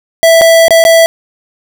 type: tone with dropouts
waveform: square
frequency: 659.3 Hz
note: E5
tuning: in tune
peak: -3 dBFS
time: 0.23-1.06 s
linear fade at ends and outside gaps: 0 ms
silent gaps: 0.412-0.417 / 0.682-0.707 / 0.84-0.851 s
effects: none